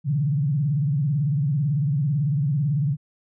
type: tone with vibrato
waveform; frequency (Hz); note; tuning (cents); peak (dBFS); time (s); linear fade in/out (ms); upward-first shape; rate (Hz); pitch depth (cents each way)
sine; 143.6; D3; -39; -19; 0.04-2.97; 50; sine; 18; 190
effects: none